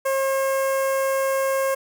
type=tone with notch filter; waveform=sawtooth; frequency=538 Hz; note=C5; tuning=48 cents sharp; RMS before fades=-22 dBFS; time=0.05-1.75 s; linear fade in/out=10 ms; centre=3900 Hz; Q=0.65; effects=none